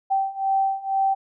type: beating tone pair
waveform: sine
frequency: 776 / 778.1 Hz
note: G5 / G5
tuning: -18 / -13 cents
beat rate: 2.1 Hz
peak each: -24 / -22 dBFS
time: 0.1-1.15 s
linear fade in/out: 20 ms
effects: none